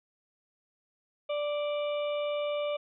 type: harmonic tone with a mistuned harmonic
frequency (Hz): 587.3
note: D5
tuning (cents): 0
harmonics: 1 / 2 / 4 / 5 / 6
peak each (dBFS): -29 / -41 / -43 / -45 / -47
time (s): 1.29-2.77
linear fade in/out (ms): 10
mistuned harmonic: 6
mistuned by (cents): +21
effects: none